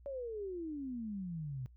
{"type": "exponential sweep", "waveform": "sine", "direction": "down", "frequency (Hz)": [571, 123.47], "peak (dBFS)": -38, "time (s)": [0.06, 1.66], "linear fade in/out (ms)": 0, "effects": ["noise-tail reverb RT60 0.1 s tail -21 dB re dry", "added 60 Hz sine -56 dBFS peak until 1.76 s"]}